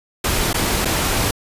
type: noise with dropouts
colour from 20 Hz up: pink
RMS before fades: -19 dBFS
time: 0.24-1.31 s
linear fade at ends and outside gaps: 5 ms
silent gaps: 0.531-0.542 / 0.849-0.854 s
effects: resampled to 32000 Hz